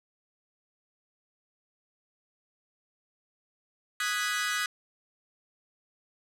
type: chord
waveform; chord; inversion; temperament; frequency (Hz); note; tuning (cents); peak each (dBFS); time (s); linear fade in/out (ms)
sawtooth; G# minor seventh; second; equal; 1244.5 / 1480 / 1661.2 / 1975.5; D#6 / F#6 / G#6 / B6; 0 / 0 / 0 / 0; -30; 4-4.66; 2
effects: low-pass 11000 Hz 12 dB/octave